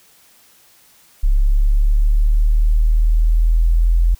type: linear sweep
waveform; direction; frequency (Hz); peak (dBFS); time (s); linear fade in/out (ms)
sine; up; 34.5 to 42.59; -10; 1.23-4.15; 10
effects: white hiss -51 dBFS RMS until 4.19 s